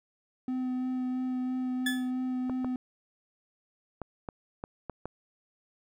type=tone with vibrato; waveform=triangle; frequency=254.7 Hz; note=C4; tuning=46 cents flat; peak=-27 dBFS; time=0.48-2.76 s; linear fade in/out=2 ms; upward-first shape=sine; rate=3 Hz; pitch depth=11 cents each way
type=tone with exponential decay; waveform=30% pulse; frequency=1727 Hz; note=A6; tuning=33 cents flat; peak=-23 dBFS; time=1.86-2.11 s; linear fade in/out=5 ms; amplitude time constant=54 ms
type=clicks; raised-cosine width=1 ms; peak=-22 dBFS; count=7; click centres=2.497 / 2.646 / 4.017 / 4.288 / 4.639 / 4.897 / 5.056 s
effects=none